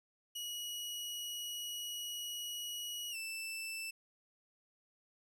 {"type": "tone with pitch glide", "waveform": "sawtooth", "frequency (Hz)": [2911, 2654], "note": ["F#7", "E7"], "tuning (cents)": [-29, 11], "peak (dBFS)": -37, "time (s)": [0.35, 3.91], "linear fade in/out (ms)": 10, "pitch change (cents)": -160, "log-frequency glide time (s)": [3.11, 3.16], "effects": []}